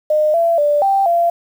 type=tone with pitch steps; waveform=sine; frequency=610 / 674 / 587 / 784 / 685 Hz; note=D#5 / E5 / D5 / G5 / F5; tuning=-34 / +38 / -1 / 0 / -34 cents; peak=-11 dBFS; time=0.1-1.3 s; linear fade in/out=5 ms; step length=240 ms; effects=7-bit